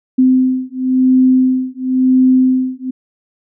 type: beating tone pair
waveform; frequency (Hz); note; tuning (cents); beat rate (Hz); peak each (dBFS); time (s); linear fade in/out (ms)
sine; 257.2 / 258.16; C4 / C4; -30 / -23; 0.96; -12; 0.18-2.91; 10
effects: none